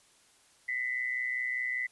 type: tone with amplitude modulation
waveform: sine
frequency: 2000 Hz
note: B6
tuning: 21 cents sharp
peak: -27 dBFS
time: 0.68-1.87 s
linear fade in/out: 10 ms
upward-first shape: sine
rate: 125 Hz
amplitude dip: 65%
effects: white hiss -63 dBFS RMS until 1.91 s + resampled to 24000 Hz